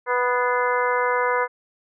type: harmonic tone with a mistuned harmonic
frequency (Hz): 246.9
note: B3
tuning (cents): 0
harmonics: 2 / 3 / 4 / 5 / 6 / 7 / 8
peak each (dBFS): -23 / -33 / -23 / -28 / -28 / -30 / -31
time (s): 0.06-1.48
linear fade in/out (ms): 50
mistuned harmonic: 8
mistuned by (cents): +80
effects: none